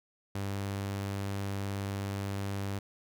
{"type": "tone", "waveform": "sawtooth", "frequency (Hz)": 99.1, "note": "G2", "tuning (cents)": 19, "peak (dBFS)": -29, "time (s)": [0.35, 2.79], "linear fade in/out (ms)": 5, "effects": []}